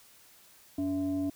sine tone with frequency modulation, 284.9 Hz, C#4, 48 cents sharp, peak -28 dBFS, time 0.78-1.3 s, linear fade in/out 5 ms, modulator 376 Hz, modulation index 0.45, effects white hiss -58 dBFS RMS until 1.35 s

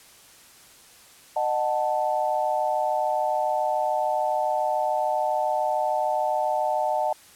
sine chord, D# diminished, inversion none, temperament equal with one note detuned, 613 / 740 / 880 Hz, D#5 / F#5 / A5, -26 / 0 / 0 cents, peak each -26 dBFS, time 1.36-7.13 s, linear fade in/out 5 ms, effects white hiss -51 dBFS RMS until 7.35 s + low-pass 12000 Hz 12 dB/octave

